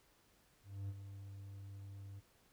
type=tone with ADSR envelope; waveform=triangle; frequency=98.8 Hz; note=G2; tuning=14 cents sharp; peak=-37 dBFS; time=0.63-2.21 s; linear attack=260 ms; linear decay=42 ms; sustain=-9 dB; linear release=26 ms; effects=pink hiss -71 dBFS RMS until 2.52 s